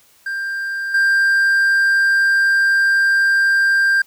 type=tone with level steps; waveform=triangle; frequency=1588 Hz; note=G6; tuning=22 cents sharp; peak=-19 / -10 dBFS; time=0.26-4.02 s; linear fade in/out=5 ms; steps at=0.94 s; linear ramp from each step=5 ms; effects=white hiss -53 dBFS RMS until 4.06 s